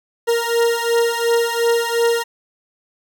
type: beating tone pair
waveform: 40% pulse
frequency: 465.5 / 468.3 Hz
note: A#4 / A#4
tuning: -2 / +8 cents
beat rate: 2.8 Hz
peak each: -17 / -18 dBFS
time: 0.27-2.24 s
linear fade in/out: 20 ms
effects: none